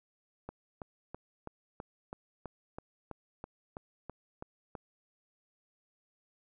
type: click train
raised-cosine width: 1 ms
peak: -27 dBFS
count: 14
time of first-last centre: 0.49-4.752 s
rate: 3.05 Hz
effects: none